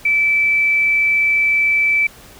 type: tone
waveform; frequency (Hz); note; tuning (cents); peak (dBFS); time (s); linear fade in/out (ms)
sine; 2317; D7; -24; -12; 0.05-2.07; 5
effects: pink hiss -42 dBFS RMS until 2.39 s